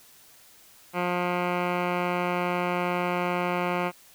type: tone with low-pass filter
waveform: 10% pulse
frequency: 177.6 Hz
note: F3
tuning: 29 cents sharp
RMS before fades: -27 dBFS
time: 0.93-3.92 s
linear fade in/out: 50 ms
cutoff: 2000 Hz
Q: 2.8
effects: white hiss -54 dBFS RMS until 4.14 s